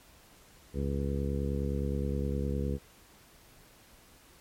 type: harmonic tone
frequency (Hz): 69.7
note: C#2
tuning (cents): +10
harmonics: 1 / 2 / 3 / 4 / 5 / 6 / 7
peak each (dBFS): -32 / -35 / -36 / -41 / -43 / -40 / -40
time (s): 0.73-2.79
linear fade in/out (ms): 50
effects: pink hiss -58 dBFS RMS until 4.4 s + MP3 64 kbps